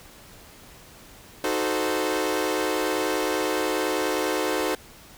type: chord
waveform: sawtooth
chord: D# diminished seventh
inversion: none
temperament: equal with one note detuned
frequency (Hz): 311.1 / 370 / 440 / 519.9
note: D#4 / F#4 / A4 / C5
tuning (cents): 0 / 0 / 0 / -11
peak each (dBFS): -25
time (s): 1.44-4.75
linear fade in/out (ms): 2
effects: pink hiss -48 dBFS RMS until 5.17 s